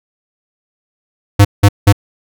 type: tone bursts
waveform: square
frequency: 101.1 Hz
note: G#2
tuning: 46 cents flat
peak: -3 dBFS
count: 3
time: 1.39-1.927 s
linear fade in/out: 10 ms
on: 59 ms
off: 180 ms
effects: none